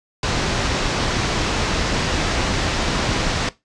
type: low-pass noise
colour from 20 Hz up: pink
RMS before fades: -21 dBFS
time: 0.23-3.49 s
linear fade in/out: 2 ms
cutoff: 6300 Hz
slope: 24 dB/octave
effects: noise-tail reverb RT60 0.2 s tail -18 dB re dry + resampled to 22050 Hz